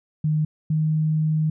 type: tone pair in turn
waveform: sine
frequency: 153.8 / 155.77 Hz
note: D#3 / D#3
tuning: -20 / +2 cents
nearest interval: unison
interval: 22 cents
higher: second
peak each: -18 dBFS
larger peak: neither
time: 0.24-0.45 / 0.7-1.5 s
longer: second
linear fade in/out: 5 ms
effects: none